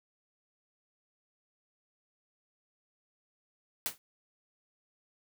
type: noise with exponential decay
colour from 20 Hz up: white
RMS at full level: -29 dBFS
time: 3.86-3.98 s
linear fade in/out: 0 ms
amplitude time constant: 25 ms
effects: none